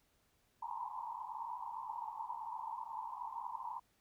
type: band-pass noise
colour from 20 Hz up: white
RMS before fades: -44 dBFS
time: 0.62-3.8 s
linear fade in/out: 10 ms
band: 870 to 1000 Hz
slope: 96 dB/octave
effects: pink hiss -75 dBFS RMS until 4 s